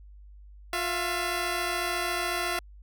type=tone pair together; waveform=10% pulse; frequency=354 / 674 Hz; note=F4 / E5; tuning=+23 / +38 cents; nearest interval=major seventh; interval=1115 cents; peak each=-22 dBFS; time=0.73-2.59 s; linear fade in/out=2 ms; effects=added 50 Hz sine -46 dBFS peak until 2.82 s